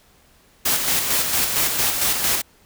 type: noise with tremolo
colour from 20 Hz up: white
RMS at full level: -19 dBFS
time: 0.65-2.42 s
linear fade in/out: 10 ms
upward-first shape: square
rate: 4.4 Hz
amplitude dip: 40%
effects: pink hiss -55 dBFS RMS until 2.65 s